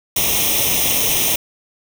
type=noise with comb filter; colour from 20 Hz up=white; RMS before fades=-17 dBFS; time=0.16-1.36 s; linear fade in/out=5 ms; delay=0.33 ms; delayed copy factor=+0.8; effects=none